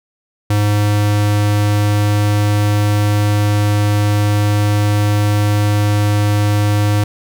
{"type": "tone", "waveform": "square", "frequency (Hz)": 103.83, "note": "G#2", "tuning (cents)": 0, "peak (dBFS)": -12, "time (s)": [0.5, 7.04], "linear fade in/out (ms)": 5, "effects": []}